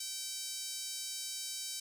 5% pulse tone with high-pass filter, 772 Hz, G5, 27 cents flat, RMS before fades -41 dBFS, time 0-1.8 s, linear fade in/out 5 ms, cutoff 4200 Hz, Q 1, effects none

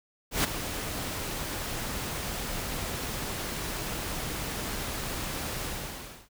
pink noise with ADSR envelope, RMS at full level -23 dBFS, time 0.31-6.29 s, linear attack 130 ms, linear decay 12 ms, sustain -11 dB, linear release 640 ms, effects none

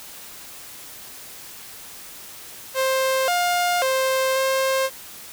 sawtooth tone with pitch steps, 527 / 708 / 526 / 531 Hz, C5 / F5 / C5 / C5, +12 / +23 / +9 / +25 cents, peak -15 dBFS, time 2.74-4.9 s, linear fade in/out 50 ms, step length 540 ms, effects white hiss -40 dBFS RMS until 5.32 s

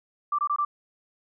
sine tone bursts, 1174 Hz, D6, 1 cent flat, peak -22 dBFS, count 4, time 0.32-0.65 s, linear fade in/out 5 ms, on 66 ms, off 22 ms, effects none

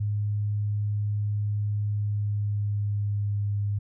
sine tone with pitch glide, 103.83 to 102.05 Hz, G#2 to G#2, 0 to -30 cents, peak -24 dBFS, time 0-3.79 s, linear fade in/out 10 ms, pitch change -30 cents, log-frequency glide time 1.9-3.57 s, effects none

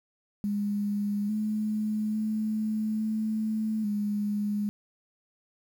sine tone with pitch steps, 204.7 / 214 / 216.5 / 217.9 / 206.8 Hz, G#3 / A3 / A3 / A3 / G#3, -25 / -48 / -28 / -17 / -7 cents, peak -26 dBFS, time 0.44-4.69 s, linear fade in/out 0 ms, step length 850 ms, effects 9-bit

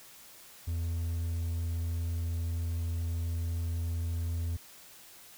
triangle tone, 84 Hz, E2, 33 cents sharp, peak -28 dBFS, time 0.67-4.57 s, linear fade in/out 10 ms, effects white hiss -53 dBFS RMS until 5.37 s

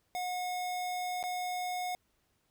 square tone with dropouts, 725 Hz, F#5, 35 cents flat, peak -34 dBFS, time 0.15-1.95 s, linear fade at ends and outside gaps 0 ms, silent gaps 1.228-1.238 s, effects pink hiss -75 dBFS RMS until 2.5 s

